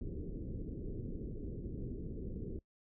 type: low-pass noise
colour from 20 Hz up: pink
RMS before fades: -42 dBFS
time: 0.01-2.59 s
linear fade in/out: 2 ms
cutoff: 450 Hz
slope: 48 dB/octave
effects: noise-tail reverb RT60 0.1 s tail -21 dB re dry